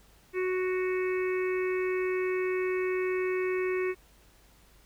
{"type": "harmonic tone", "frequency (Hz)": 369.8, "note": "F#4", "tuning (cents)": -1, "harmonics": [1, 3, 4, 5, 6, 7], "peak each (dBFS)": [-27, -41, -46, -40, -39, -43], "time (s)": [0.33, 3.95], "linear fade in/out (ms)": 50, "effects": ["added 50 Hz sine -61 dBFS peak until 4.85 s", "pink hiss -61 dBFS RMS until 4.85 s"]}